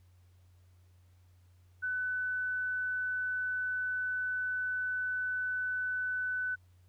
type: tone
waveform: sine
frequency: 1500 Hz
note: F#6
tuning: 23 cents sharp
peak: -31 dBFS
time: 1.82-6.56 s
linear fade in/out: 20 ms
effects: added 90 Hz sine -59 dBFS peak until 6.88 s + pink hiss -74 dBFS RMS until 6.88 s